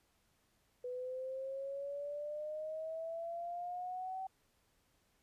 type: exponential sweep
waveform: sine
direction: up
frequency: 493.9 to 766 Hz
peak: -39 dBFS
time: 0.84-4.27 s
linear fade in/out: 5 ms
effects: pink hiss -75 dBFS RMS until 5.22 s + resampled to 32000 Hz